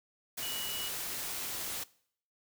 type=tone in noise; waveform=sine; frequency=2930 Hz; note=F#7; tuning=18 cents flat; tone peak=-39 dBFS; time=0.42-0.89 s; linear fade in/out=10 ms; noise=white; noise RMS=-38 dBFS; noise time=0.37-1.84 s; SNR=-4 dB; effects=noise-tail reverb RT60 0.6 s tail -21 dB re dry